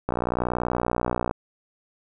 click train, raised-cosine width 1 ms, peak -10 dBFS, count 75, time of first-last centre 0.09-1.311 s, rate 60.6 Hz, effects none

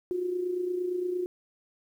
sine tone with amplitude modulation, 360 Hz, F#4, 47 cents flat, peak -25 dBFS, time 0.11-1.26 s, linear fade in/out 0 ms, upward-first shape sine, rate 28.7 Hz, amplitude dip 55%, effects 10-bit

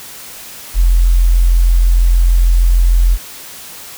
sine tone, 43.22 Hz, F1, 17 cents flat, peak -6 dBFS, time 0.74-3.18 s, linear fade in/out 50 ms, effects white hiss -32 dBFS RMS until 3.97 s

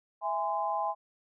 sine chord, E augmented, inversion none, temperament just, 659.3 / 824.1 / 1030.1 Hz, E5 / G#5 / B#5, 0 / -14 / -27 cents, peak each -35 / -31 / -33 dBFS, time 0.21-0.95 s, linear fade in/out 50 ms, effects none

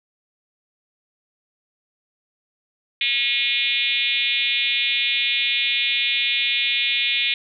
sine tone with frequency modulation, 2948 Hz, F#7, 7 cents flat, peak -18 dBFS, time 3.01-7.34 s, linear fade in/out 2 ms, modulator 256 Hz, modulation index 3.2, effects none

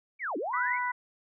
sine linear two-way sweep, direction down then up, 2349 to 260.1 to 2349 Hz, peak -30 dBFS, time 0.19-0.79 s, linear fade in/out 50 ms, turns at 0.37 s
harmonic tone, 493.9 Hz, B4, in tune, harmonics 2 / 3 / 4, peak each -30 / -35 / -34 dBFS, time 0.53-0.92 s, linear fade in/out 10 ms
effects none

